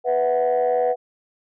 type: chord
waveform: sine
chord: B suspended fourth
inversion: none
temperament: just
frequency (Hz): 493.9 / 658.5 / 740.8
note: B4 / E5 / F#5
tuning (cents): 0 / -2 / +2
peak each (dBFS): -18 / -24 / -21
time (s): 0.04-0.96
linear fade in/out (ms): 50
effects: tanh soft clip ceiling -12 dBFS